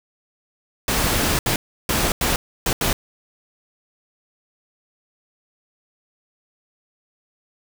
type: noise bursts at uneven times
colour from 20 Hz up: pink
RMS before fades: -20 dBFS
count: 6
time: 0.88-1.39 / 1.46-1.56 / 1.89-2.12 / 2.21-2.36 / 2.66-2.73 / 2.81-2.93 s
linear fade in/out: 2 ms
effects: none